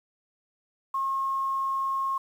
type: tone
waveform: sine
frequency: 1079 Hz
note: C#6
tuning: 47 cents flat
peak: -25 dBFS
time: 0.94-2.18 s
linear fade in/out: 5 ms
effects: 9-bit